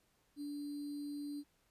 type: tone with sample-and-hold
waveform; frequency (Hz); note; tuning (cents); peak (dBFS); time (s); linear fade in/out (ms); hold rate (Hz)
sine; 290; D4; -22; -40; 0.36-1.44; 50; 4410
effects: pink hiss -75 dBFS RMS until 1.7 s + resampled to 32000 Hz